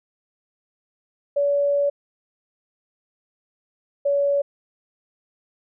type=tone pair in turn; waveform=sine; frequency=570 / 566.1 Hz; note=C#5 / C#5; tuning=+48 / +36 cents; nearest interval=unison; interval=12 cents; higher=first; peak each=-17 / -17 dBFS; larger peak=neither; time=1.36-1.9 / 4.05-4.42 s; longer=first; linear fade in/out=10 ms; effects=none